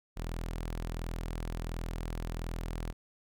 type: tone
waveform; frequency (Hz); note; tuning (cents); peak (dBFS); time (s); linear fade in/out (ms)
sawtooth; 41.41; E1; +9; -31; 0.16-2.93; 20
effects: none